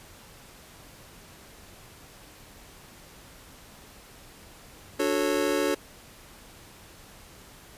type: chord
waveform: square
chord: D major seventh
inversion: none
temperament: just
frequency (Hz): 293.7 / 367.1 / 440.5 / 550.6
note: D4 / F#4 / A4 / C#5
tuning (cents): 0 / -14 / +2 / -12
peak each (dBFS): -30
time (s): 4.99-5.75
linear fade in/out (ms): 10
effects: pink hiss -50 dBFS RMS until 7.77 s + resampled to 32000 Hz